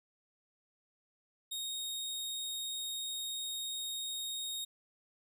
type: tone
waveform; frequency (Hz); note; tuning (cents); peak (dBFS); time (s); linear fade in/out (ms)
sawtooth; 3729; A#7; 0; -34; 1.51-4.65; 10
effects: none

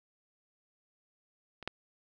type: clicks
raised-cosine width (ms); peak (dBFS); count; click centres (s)
0.3; -29 / -17; 2; 1.627 / 1.676
effects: none

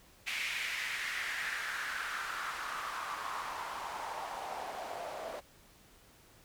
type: noise with band-pass filter sweep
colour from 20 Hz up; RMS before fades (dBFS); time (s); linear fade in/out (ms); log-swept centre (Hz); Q
white; -39; 0.26-5.41; 20; 2400 to 610; 3.5
effects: pink hiss -61 dBFS RMS until 6.44 s

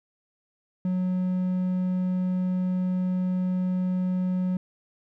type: tone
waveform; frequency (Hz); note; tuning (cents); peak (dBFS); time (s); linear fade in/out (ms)
triangle; 183.3; F#3; -16; -21; 0.85-4.57; 2
effects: none

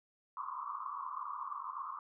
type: band-pass noise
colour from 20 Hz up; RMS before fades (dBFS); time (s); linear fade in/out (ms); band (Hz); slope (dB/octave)
white; -42; 0.37-1.99; 2; 1000 to 1200; 96
effects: none

